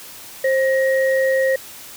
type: tone pair together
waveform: sine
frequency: 529.8 / 1888 Hz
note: C5 / A#6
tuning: +22 / +22 cents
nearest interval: octave + minor seventh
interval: 2200 cents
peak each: -15 / -22 dBFS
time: 0.44-1.56 s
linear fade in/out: 5 ms
effects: white hiss -38 dBFS RMS until 1.96 s